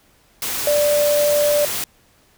sine tone in noise, 587.3 Hz, D5, in tune, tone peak -14 dBFS, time 0.67-1.65 s, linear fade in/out 2 ms, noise white, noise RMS -24 dBFS, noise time 0.42-1.84 s, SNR +7 dB, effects pink hiss -56 dBFS RMS until 2.37 s

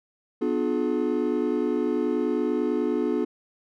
triangle chord, B diminished seventh, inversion none, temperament just, 246.9 / 296.3 / 355.6 / 426.7 Hz, B3 / D4 / F4 / Ab4, 0 / +15 / +31 / +47 cents, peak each -26 dBFS, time 0.41-3.25 s, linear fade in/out 10 ms, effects none

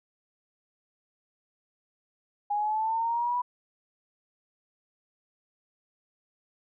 sine linear sweep, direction up, 818 to 987.8 Hz, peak -25 dBFS, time 2.5-3.42 s, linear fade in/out 10 ms, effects none

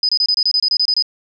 sine tone bursts, 5000 Hz, D#8, 8 cents sharp, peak -12 dBFS, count 12, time 0.03-1.024 s, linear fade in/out 2 ms, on 59 ms, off 26 ms, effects none

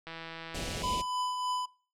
click train, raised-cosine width 0.3 ms, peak -26 dBFS, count 124, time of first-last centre 0.07-0.82 s, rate 164 Hz
pink band-stop noise, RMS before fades -36 dBFS, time 0.54-1.02 s, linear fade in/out 10 ms, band 760 to 2300 Hz, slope 48 dB/octave
square tone with tremolo, 1000 Hz, B5, 21 cents sharp, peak -30 dBFS, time 0.83-1.66 s, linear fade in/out 10 ms, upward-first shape triangle, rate 3.3 Hz, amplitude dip 45%
effects noise-tail reverb RT60 0.4 s tail -22 dB re dry + low-pass 8000 Hz 12 dB/octave

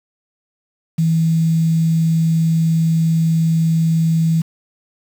sine tone with quantisation, 162.8 Hz, E3, 21 cents flat, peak -12 dBFS, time 0.98-4.42 s, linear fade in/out 10 ms, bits 6, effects none

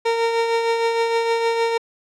30% pulse tone with tremolo, 460.3 Hz, A#4, 22 cents flat, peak -13 dBFS, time 0.05-1.78 s, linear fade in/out 10 ms, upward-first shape triangle, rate 6.5 Hz, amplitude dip 45%, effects low-pass 5000 Hz 12 dB/octave

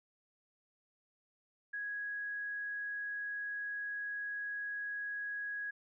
sine tone, 1661.2 Hz, G#6, in tune, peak -37 dBFS, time 1.73-5.71 s, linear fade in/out 10 ms, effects none

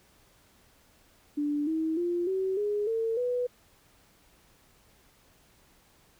sine tone with pitch steps, 293 / 319.5 / 348.4 / 380 / 414.4 / 451.9 / 492.8 Hz, D4 / D#4 / F4 / F#4 / G#4 / A4 / B4, -4 / +46 / -4 / +46 / -4 / +46 / -4 cents, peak -26 dBFS, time 1.37-3.47 s, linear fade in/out 10 ms, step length 300 ms, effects pink hiss -62 dBFS RMS until 6.19 s

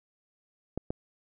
clicks, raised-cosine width 2 ms, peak -18 dBFS, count 2, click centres 0.776 / 0.905 s, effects none

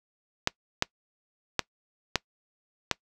clicks, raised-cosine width 0.2 ms, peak -5 dBFS, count 5, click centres 0.474 / 0.824 / 1.593 / 2.157 / 2.913 s, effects noise-tail reverb RT60 0.1 s tail -23 dB re dry

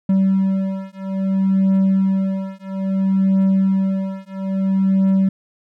triangle beating tone pair, 192 / 192.6 Hz, G3 / G3, -36 / -30 cents, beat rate 0.6 Hz, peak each -16 dBFS, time 0.09-5.29 s, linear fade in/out 5 ms, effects none

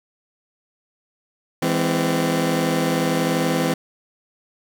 20% pulse chord, E augmented, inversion none, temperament just, 164.81 / 206 / 257.5 Hz, E3 / G#3 / B#3, 0 / -14 / -28 cents, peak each -17 / -22 / -17 dBFS, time 1.62-3.74 s, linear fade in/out 5 ms, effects none

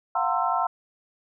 sine tone cluster, 702 / 753 / 915 / 1045 / 1330 Hz, F5 / F#5 / A#5 / C6 / E6, +9 / +30 / -32 / -2 / +15 cents, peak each -28 dBFS, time 0.15-0.67 s, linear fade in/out 5 ms, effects none

